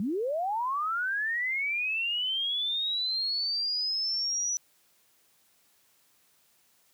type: linear sweep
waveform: sine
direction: up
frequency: 180.9 to 5930 Hz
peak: -27 dBFS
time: 0-4.57 s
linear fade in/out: 0 ms
effects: white hiss -66 dBFS RMS until 6.93 s + high-pass 80 Hz 12 dB/octave